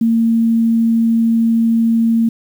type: tone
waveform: sine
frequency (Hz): 228.3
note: A#3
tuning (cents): -36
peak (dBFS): -10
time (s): 0.01-2.29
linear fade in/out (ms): 5
effects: 7-bit

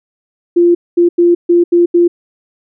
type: tone bursts at uneven times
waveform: sine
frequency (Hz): 346.4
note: F4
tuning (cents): -14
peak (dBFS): -5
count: 6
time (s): 0.56-0.75 / 0.97-1.09 / 1.18-1.35 / 1.49-1.64 / 1.72-1.86 / 1.94-2.08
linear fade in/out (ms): 10
effects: none

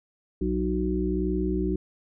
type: harmonic tone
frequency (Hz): 61.74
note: B1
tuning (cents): 0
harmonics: 1 / 3 / 5 / 6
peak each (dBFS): -29 / -29 / -29 / -29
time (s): 0.41-1.76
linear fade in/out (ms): 5
effects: none

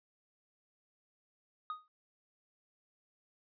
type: tone with exponential decay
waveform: triangle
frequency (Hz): 1244.5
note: D#6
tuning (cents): 0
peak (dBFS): -32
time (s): 1.7-1.88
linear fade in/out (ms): 1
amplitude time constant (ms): 37
effects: resampled to 11025 Hz

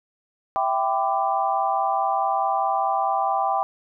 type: chord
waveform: sine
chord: E minor seventh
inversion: none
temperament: equal with one note detuned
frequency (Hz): 659.3 / 784 / 1005 / 1174.7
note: E5 / G5 / B5 / D6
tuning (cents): 0 / 0 / +30 / 0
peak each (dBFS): -28 / -22 / -27 / -27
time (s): 0.56-3.63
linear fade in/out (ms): 0
effects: none

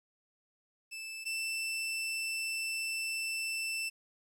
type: tone pair in turn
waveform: sawtooth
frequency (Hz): 2637 / 2663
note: E7 / E7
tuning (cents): 0 / +17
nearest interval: unison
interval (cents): 17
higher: second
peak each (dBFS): -37 / -30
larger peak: second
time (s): 0.91-1.25 / 1.25-3.9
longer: second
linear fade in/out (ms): 20
effects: low-pass 12000 Hz 12 dB/octave + 11-bit

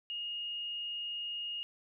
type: tone with frequency modulation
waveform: sine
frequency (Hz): 2855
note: F7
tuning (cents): +37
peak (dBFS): -36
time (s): 0.1-1.63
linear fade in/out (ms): 0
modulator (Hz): 99.9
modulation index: 0.23
effects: none

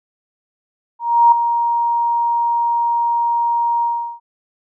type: tone with ADSR envelope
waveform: sine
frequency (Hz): 940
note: A#5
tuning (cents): +14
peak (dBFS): -5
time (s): 0.99-4.2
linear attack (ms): 330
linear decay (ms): 4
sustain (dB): -9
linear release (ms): 370
effects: none

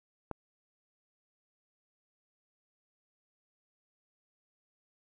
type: click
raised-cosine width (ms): 1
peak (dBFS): -22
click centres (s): 0.313
effects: none

